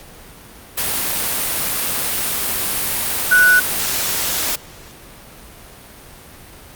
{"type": "tone in noise", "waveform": "sine", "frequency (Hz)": 1480, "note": "F#6", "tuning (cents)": 0, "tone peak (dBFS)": -8, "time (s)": [3.31, 3.6], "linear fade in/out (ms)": 10, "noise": "white", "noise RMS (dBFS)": -20, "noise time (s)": [0.77, 4.56], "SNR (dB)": 9, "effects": ["pink hiss -40 dBFS RMS until 6.75 s", "Opus 48 kbps"]}